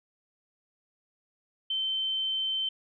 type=tone; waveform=sine; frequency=3093 Hz; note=G7; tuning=24 cents flat; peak=-27 dBFS; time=1.7-2.69 s; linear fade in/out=5 ms; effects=none